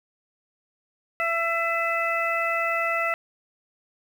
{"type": "harmonic tone with a mistuned harmonic", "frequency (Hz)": 670, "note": "E5", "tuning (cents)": 28, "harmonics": [1, 2, 3, 4], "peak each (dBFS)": [-28, -27, -27, -30], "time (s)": [1.2, 3.14], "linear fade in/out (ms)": 0, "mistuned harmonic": 4, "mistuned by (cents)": -39, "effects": ["8-bit"]}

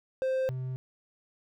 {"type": "tone pair in turn", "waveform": "triangle", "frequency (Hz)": [523.3, 128.99], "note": ["C5", "C3"], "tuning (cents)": [0, -24], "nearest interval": "2 octaves", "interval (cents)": 2424, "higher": "first", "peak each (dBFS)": [-24, -30], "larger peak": "first", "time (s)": [[0.22, 0.49], [0.49, 0.76]], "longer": "neither", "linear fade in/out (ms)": 0, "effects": []}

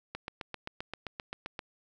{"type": "click train", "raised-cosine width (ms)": 0.3, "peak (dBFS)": -21, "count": 12, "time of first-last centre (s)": [0.15, 1.592], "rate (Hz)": 7.63, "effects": []}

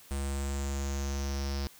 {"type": "tone with low-pass filter sweep", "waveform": "square", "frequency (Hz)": 69.3, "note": "C#2", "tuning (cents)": 0, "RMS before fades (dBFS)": -33, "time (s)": [0.11, 1.67], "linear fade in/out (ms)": 0, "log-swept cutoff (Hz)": [8900, 5100], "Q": 6.2, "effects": ["white hiss -55 dBFS RMS until 1.79 s"]}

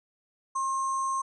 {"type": "tone with sample-and-hold", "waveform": "sine", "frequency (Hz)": 1071, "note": "C6", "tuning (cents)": 40, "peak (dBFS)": -26, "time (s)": [0.55, 1.22], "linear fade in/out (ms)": 10, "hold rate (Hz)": 7350, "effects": ["resampled to 24000 Hz"]}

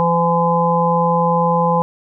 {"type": "harmonic tone with a mistuned harmonic", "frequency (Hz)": 170, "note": "F3", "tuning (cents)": -46, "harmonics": [1, 3, 5, 6], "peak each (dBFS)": [-18, -18, -18, -18], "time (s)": [0, 1.82], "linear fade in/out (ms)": 0, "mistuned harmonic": 5, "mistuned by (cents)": -16, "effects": []}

